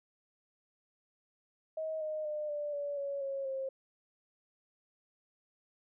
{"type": "tone with pitch steps", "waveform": "sine", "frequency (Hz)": [633, 617.8, 603, 588.6, 574.5, 560.7, 547.3, 534.1], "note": ["D#5", "D#5", "D5", "D5", "D5", "C#5", "C#5", "C5"], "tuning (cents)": [30, -12, 46, 4, -38, 20, -22, 36], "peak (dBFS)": -34, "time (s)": [1.77, 3.69], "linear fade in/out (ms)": 5, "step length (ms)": 240, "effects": []}